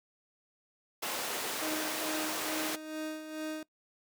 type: high-pass noise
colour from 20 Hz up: pink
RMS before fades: -36 dBFS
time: 1.02-2.76 s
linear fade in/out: 10 ms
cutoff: 420 Hz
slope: 12 dB/octave
type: tone with tremolo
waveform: 30% pulse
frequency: 311.1 Hz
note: D#4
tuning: in tune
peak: -32 dBFS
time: 1.62-3.63 s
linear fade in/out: 2 ms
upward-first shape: sine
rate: 2.3 Hz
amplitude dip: 60%
effects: noise-tail reverb RT60 0.1 s tail -21 dB re dry